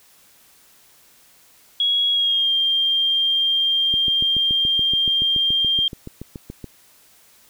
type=tone with pitch glide; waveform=sine; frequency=3322 to 3192 Hz; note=G#7 to G7; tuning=0 to +31 cents; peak=-16 dBFS; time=1.8-5.88 s; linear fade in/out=2 ms; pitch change=-69 cents; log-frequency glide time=2.11-2.52 s
type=click train; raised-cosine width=3 ms; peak=-19 dBFS; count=20; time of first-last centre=3.94-6.643 s; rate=7.03 Hz
effects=white hiss -53 dBFS RMS until 7.49 s